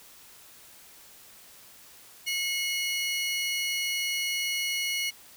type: tone pair together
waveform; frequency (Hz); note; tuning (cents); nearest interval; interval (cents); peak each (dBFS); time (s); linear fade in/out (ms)
30% pulse; 2171 / 2913; C#7 / F#7; -37 / -28; perfect fourth; 509; -27 / -28; 2.26-5.11; 20
effects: white hiss -52 dBFS RMS until 5.36 s